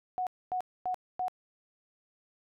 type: tone bursts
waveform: sine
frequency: 735 Hz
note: F#5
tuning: 12 cents flat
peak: -29 dBFS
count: 4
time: 0.18-1.282 s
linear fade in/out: 0 ms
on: 88 ms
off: 250 ms
effects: none